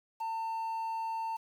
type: tone with quantisation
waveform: triangle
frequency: 900 Hz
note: A5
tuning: 39 cents sharp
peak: -31 dBFS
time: 0.2-1.37 s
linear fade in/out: 10 ms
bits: 9
effects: none